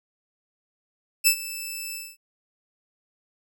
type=tone with ADSR envelope; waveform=10% pulse; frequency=2637 Hz; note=E7; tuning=in tune; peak=-5 dBFS; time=1.24-2.17 s; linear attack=30 ms; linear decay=80 ms; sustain=-18 dB; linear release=230 ms; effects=none